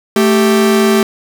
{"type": "tone pair together", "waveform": "45% pulse", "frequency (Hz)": [220.2, 392], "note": ["A3", "G4"], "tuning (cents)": [2, 0], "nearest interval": "minor seventh", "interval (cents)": 998, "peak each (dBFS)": -11, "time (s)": [0.16, 1.03], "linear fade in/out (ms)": 2, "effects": []}